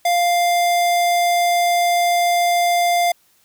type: tone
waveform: square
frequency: 698.5 Hz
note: F5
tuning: in tune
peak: -15 dBFS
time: 0.05-3.12 s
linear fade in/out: 5 ms
effects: white hiss -58 dBFS RMS until 3.44 s